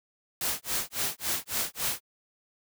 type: noise with tremolo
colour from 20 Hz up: white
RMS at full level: -28 dBFS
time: 0.41-2.01 s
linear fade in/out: 2 ms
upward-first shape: sine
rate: 3.6 Hz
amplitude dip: 100%
effects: none